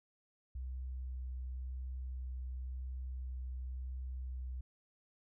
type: tone with vibrato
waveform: sine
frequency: 63.7 Hz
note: C2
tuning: 46 cents flat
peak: -39 dBFS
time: 0.55-4.61 s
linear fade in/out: 5 ms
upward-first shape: sine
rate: 0.94 Hz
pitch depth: 10 cents each way
effects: none